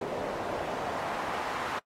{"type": "noise with band-pass filter sweep", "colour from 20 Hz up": "pink", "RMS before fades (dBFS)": -34, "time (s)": [0.01, 1.79], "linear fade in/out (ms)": 5, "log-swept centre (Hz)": [520, 1100], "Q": 1.5, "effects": ["noise-tail reverb RT60 0.1 s tail -20 dB re dry", "AAC 48 kbps"]}